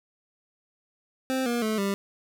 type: tone with pitch steps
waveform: 25% pulse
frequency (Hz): 261.6 / 238.5 / 217.5 / 198.26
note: C4 / A#3 / A3 / G3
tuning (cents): 0 / +40 / -20 / +20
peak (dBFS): -21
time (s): 1.3-1.94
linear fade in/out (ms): 0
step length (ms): 160
effects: none